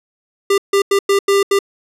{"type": "tone bursts at uneven times", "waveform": "square", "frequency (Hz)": 397.4, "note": "G4", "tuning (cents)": 24, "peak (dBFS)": -11, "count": 6, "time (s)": [[0.5, 0.58], [0.73, 0.82], [0.91, 0.99], [1.09, 1.19], [1.28, 1.43], [1.51, 1.59]], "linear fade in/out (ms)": 5, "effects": ["low-pass 12000 Hz 12 dB/octave"]}